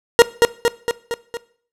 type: tone with echo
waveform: 40% pulse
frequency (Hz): 470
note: A#4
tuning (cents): +14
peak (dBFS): -3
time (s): 0.19-0.22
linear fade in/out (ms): 0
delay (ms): 230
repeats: 5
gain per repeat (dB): -4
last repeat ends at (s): 1.37
effects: noise-tail reverb RT60 0.5 s tail -19 dB re dry + low-pass 12000 Hz 12 dB/octave